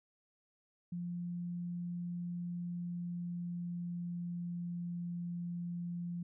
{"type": "tone with pitch glide", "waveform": "sine", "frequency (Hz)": [174.61, 173.5], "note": ["F3", "F3"], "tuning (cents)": [0, -11], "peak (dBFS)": -37, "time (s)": [0.92, 6.23], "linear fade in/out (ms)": 5, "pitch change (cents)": -11, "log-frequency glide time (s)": [2.47, 5.2], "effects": []}